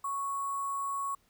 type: tone with sample-and-hold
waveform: sine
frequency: 1108.7 Hz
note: C#6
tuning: in tune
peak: -31 dBFS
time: 0.04-1.15 s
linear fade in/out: 5 ms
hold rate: 8820 Hz
effects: pink hiss -69 dBFS RMS until 1.29 s